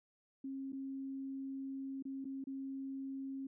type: tone with dropouts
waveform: sine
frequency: 270 Hz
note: C#4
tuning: 45 cents flat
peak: -40 dBFS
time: 0.44-3.47 s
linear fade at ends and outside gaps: 5 ms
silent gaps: 0.722-0.729 / 2.025-2.052 / 2.245-2.252 / 2.441-2.47 s
effects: none